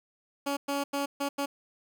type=tone bursts at uneven times; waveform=15% pulse; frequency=281.4 Hz; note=C#4; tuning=26 cents sharp; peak=-22 dBFS; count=5; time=0.46-0.57 / 0.68-0.84 / 0.93-1.06 / 1.2-1.29 / 1.38-1.46 s; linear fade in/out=10 ms; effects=none